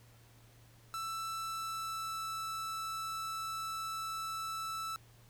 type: tone with pitch glide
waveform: 45% pulse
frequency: 1326 to 1318.4 Hz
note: E6 to E6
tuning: +10 to 0 cents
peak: -37 dBFS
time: 0.94-4.96 s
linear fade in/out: 0 ms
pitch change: -10 cents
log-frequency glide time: 1.32-2.28 s
effects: added 116 Hz sine -60 dBFS peak until 5.29 s + pink hiss -64 dBFS RMS until 5.29 s